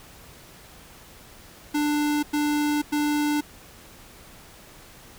square tone bursts, 295.9 Hz, D4, 13 cents sharp, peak -22 dBFS, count 3, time 1.74-3.41 s, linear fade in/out 10 ms, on 490 ms, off 100 ms, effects pink hiss -48 dBFS RMS until 5.18 s

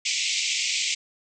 pink band-pass noise, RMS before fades -26 dBFS, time 0.05-0.95 s, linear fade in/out 10 ms, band 2100 to 7800 Hz, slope 96 dB/octave, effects none

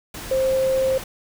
sine tone in noise, 527 Hz, C5, 12 cents sharp, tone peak -17 dBFS, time 0.31-0.98 s, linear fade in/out 5 ms, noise pink, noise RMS -34 dBFS, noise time 0.14-1.04 s, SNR +14 dB, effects none

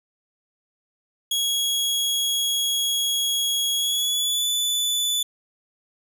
sawtooth tone with pitch glide, 3322 to 3483 Hz, G#7 to A7, 0 to -18 cents, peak -18 dBFS, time 1.31-5.23 s, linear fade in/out 5 ms, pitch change +82 cents, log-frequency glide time 3.76-4.47 s, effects none

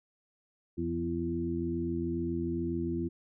harmonic tone with a mistuned harmonic, 84.7 Hz, E2, 48 cents sharp, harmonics 1 / 2 / 3 / 4, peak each -38 / -37 / -36 / -33 dBFS, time 0.77-3.09 s, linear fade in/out 20 ms, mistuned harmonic 3, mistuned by -17 cents, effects none

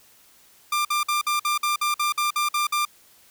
sawtooth tone bursts, 1192 Hz, D6, 25 cents sharp, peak -17 dBFS, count 12, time 0.72-2.852 s, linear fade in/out 5 ms, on 130 ms, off 52 ms, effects white hiss -55 dBFS RMS until 3.3 s

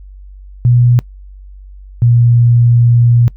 sine tone pair in turn, 121.6 / 119.1 Hz, B2 / A#2, -26 / +38 cents, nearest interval unison, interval 36 cents, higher first, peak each -5 dBFS, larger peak neither, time 0.65-0.99 / 2.02-3.28 s, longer second, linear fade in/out 0 ms, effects noise-tail reverb RT60 0.1 s tail -23 dB re dry + added 48 Hz sine -31 dBFS peak until 3.36 s

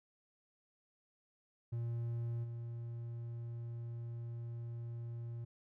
triangle tone with level steps, 117.4 Hz, A#2, 13 cents sharp, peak -34 / -39 dBFS, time 1.72-5.45 s, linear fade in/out 10 ms, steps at 2.43 s, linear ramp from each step 20 ms, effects none

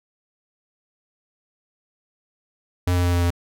square tone with pitch steps, 89.3 / 88.63 / 87.97 / 87.31 / 86.66 Hz, F2 / F2 / F2 / F2 / F2, +39 / +26 / +13 / 0 / -13 cents, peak -18 dBFS, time 2.87-3.305 s, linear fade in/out 5 ms, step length 87 ms, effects none

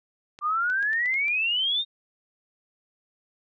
clicks, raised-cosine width 0.2 ms, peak -27 dBFS, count 7, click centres 0.389 / 0.7 / 0.827 / 0.932 / 1.059 / 1.141 / 1.282 s
sine exponential sweep, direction up, 1174.7 to 3729 Hz, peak -22 dBFS, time 0.41-1.85 s, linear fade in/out 50 ms
effects none

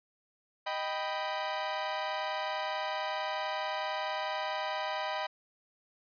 sawtooth chord, Eb augmented, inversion none, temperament equal, 622.3 / 784 / 987.8 Hz, Eb5 / G5 / B5, 0 / 0 / 0 cents, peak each -33 dBFS, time 0.66-5.27 s, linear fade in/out 10 ms, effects resampled to 11025 Hz

